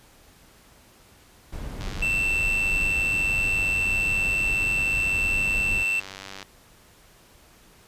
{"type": "noise", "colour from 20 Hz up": "brown", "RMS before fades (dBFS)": -32, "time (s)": [1.52, 5.84], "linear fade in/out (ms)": 10}
{"type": "click train", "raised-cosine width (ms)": 0.2, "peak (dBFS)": -20, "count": 448, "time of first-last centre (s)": [1.81, 6.428], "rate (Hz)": 96.8}
{"type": "tone", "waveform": "triangle", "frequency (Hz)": 2679, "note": "E7", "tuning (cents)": 27, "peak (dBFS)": -20, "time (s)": [2.02, 6], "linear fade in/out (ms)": 5}
{"effects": ["pink hiss -54 dBFS RMS until 7.87 s", "resampled to 32000 Hz"]}